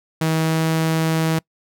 sawtooth tone with pitch glide, 160 to 161.02 Hz, D#3 to E3, +49 to -40 cents, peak -13 dBFS, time 0.21-1.39 s, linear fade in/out 5 ms, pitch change +11 cents, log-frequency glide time 0.33-0.65 s, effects noise-tail reverb RT60 0.1 s tail -25 dB re dry

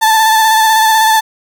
35% pulse tone with vibrato, 880 Hz, A5, in tune, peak -5 dBFS, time 0.01-1.21 s, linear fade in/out 20 ms, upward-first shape square, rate 16 Hz, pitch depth 21 cents each way, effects none

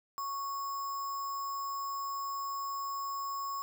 sine tone with sample-and-hold, 1108.7 Hz, C#6, in tune, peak -34 dBFS, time 0.18-3.62 s, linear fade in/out 0 ms, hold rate 6300 Hz, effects none

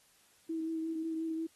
sine tone with vibrato, 323.2 Hz, E4, 34 cents flat, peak -33 dBFS, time 0.49-1.47 s, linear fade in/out 10 ms, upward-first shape sine, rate 5.6 Hz, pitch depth 18 cents each way, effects white hiss -66 dBFS RMS until 1.55 s + AAC 32 kbps

